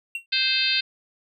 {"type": "tone with exponential decay", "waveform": "triangle", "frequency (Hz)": 2737, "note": "F7", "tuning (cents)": -36, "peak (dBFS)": -22, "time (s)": [0.15, 0.26], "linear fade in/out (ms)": 2, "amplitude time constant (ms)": 22}
{"type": "harmonic tone", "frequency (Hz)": 522, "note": "C5", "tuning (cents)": -4, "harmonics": [3, 4, 5, 6, 7, 8, 9], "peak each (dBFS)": [-31, -33, -25, -30, -26, -26, -28], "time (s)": [0.32, 0.81], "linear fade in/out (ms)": 10}
{"effects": []}